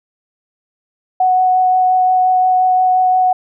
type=tone with vibrato; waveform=sine; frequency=740 Hz; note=F#5; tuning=in tune; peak=-9 dBFS; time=1.2-3.33 s; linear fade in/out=5 ms; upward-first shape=sine; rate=5.7 Hz; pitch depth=8 cents each way; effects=none